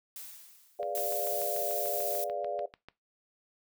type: noise with exponential decay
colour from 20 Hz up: blue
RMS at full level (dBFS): -42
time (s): 0.16-1.18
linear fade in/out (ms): 1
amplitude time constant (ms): 220
type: chord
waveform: sine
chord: G# diminished seventh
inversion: none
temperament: equal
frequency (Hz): 415.3 / 493.9 / 587.3 / 698.5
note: G#4 / B4 / D5 / F5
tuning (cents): 0 / 0 / 0 / 0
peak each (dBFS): -40 / -40 / -34 / -36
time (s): 0.79-2.66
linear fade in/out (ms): 5
type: click train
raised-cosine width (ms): 0.3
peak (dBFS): -31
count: 15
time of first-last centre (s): 0.83-2.886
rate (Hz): 6.81
type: noise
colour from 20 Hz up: violet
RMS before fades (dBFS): -35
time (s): 0.95-2.24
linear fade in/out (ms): 0
effects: noise-tail reverb RT60 0.2 s tail -18 dB re dry